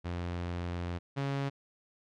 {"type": "tone pair in turn", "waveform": "sawtooth", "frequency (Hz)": [87.31, 138.6], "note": ["F2", "C#3"], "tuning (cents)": [0, 0], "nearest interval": "minor sixth", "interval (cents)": 800, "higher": "second", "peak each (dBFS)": [-30, -27], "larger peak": "second", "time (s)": [[0.04, 0.99], [1.16, 1.5]], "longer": "first", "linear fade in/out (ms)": 20, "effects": ["low-pass 4000 Hz 12 dB/octave"]}